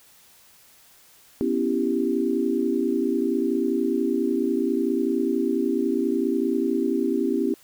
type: chord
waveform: sine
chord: C# half-diminished seventh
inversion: third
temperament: equal with one note detuned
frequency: 246.9 / 277.2 / 331.3 / 392 Hz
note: B3 / C#4 / E4 / G4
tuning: 0 / 0 / +9 / 0 cents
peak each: -26 dBFS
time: 1.41-7.54 s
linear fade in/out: 0 ms
effects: white hiss -54 dBFS RMS until 7.63 s